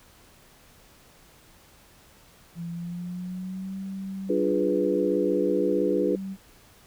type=tone with pitch glide; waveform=sine; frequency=169.9 to 192.92 Hz; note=F3 to G3; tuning=-47 to -27 cents; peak=-31 dBFS; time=2.55-6.37 s; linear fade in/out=50 ms; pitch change=+220 cents; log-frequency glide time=2.72-3.76 s
type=chord; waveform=sine; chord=D diminished seventh; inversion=none; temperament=equal; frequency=293.7 / 349.2 / 415.3 / 493.9 Hz; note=D4 / F4 / Ab4 / Cb5; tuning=0 / 0 / 0 / 0 cents; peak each=-27 dBFS; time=4.29-6.16 s; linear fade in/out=10 ms
effects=pink hiss -55 dBFS RMS until 6.86 s